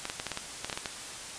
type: clicks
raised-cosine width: 0.2 ms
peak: -15 dBFS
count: 11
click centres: 0.054 / 0.099 / 0.199 / 0.267 / 0.317 / 0.374 / 0.646 / 0.698 / 0.728 / 0.775 / 0.858 s
effects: white hiss -41 dBFS RMS until 1.38 s + resampled to 22050 Hz